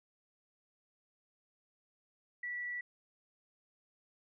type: tone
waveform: sine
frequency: 1952 Hz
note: B6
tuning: 21 cents flat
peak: -37 dBFS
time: 2.43-2.81 s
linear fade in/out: 5 ms
effects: none